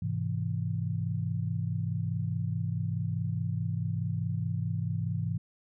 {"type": "chord", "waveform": "sine", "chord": "Ab augmented", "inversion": "none", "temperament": "equal with one note detuned", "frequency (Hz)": [103.83, 128.57, 164.81], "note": ["Ab2", "C3", "E3"], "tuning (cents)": [0, -30, 0], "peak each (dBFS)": [-32, -34, -33], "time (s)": [0.02, 5.38], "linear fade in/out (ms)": 5, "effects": []}